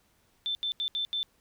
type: tone bursts at uneven times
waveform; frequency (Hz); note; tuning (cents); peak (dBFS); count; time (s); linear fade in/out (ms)
sine; 3542; A7; +11; -28; 5; 0.46-0.55 / 0.63-0.72 / 0.8-0.88 / 0.95-1.05 / 1.13-1.23; 0
effects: pink hiss -68 dBFS RMS until 1.4 s